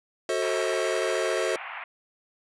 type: chord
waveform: square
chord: F# diminished seventh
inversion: none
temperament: just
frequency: 370 / 444 / 532.8 / 639.4 Hz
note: F#4 / A4 / C5 / Eb5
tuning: 0 / +16 / +31 / +47 cents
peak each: -31 dBFS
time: 0.29-1.56 s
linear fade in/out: 2 ms
type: band-pass noise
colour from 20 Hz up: white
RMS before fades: -38 dBFS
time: 0.42-1.84 s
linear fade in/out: 2 ms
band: 660 to 2600 Hz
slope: 48 dB/octave
effects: resampled to 24000 Hz